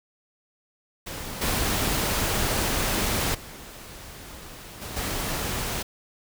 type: noise with level steps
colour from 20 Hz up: pink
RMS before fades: -35 / -25 / -42 / -36 / -29 dBFS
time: 1.06-5.83 s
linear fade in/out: 10 ms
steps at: 1.41 / 3.34 / 4.81 / 4.96 s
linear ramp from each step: 10 ms
effects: none